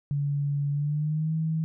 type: tone with pitch glide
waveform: sine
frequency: 143 to 159.59 Hz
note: D3 to D#3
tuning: -46 to +44 cents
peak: -24 dBFS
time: 0.11-1.64 s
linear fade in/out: 0 ms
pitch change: +190 cents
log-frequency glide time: 0.71-1.34 s
effects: none